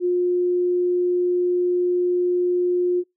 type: tone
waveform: sine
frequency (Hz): 356.7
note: F4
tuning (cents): +37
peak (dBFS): -17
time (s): 0-3.04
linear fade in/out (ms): 50
effects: noise-tail reverb RT60 0.2 s tail -26 dB re dry